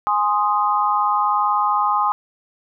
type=chord; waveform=sine; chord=Ab major; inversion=none; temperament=equal; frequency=830.6 / 1046.5 / 1244.5 Hz; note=Ab5 / C6 / Eb6; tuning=0 / 0 / 0 cents; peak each=-20 dBFS; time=0.07-2.12 s; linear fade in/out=0 ms; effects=none